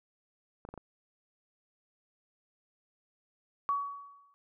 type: clicks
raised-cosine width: 1 ms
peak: -30 dBFS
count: 4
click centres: 0.651 / 0.689 / 0.74 / 0.777 s
type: tone with exponential decay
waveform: sine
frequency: 1129 Hz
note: C#6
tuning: 31 cents sharp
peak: -25 dBFS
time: 3.69-4.34 s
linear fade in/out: 0 ms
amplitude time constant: 140 ms
effects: none